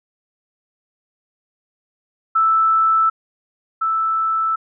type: tone pair in turn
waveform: sine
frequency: 1318.5 / 1318.5 Hz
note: E6 / E6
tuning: 0 / 0 cents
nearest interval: unison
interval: 0 cents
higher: neither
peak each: -12 / -16 dBFS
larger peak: first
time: 2.35-3.1 / 3.81-4.56 s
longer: neither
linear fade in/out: 10 ms
effects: none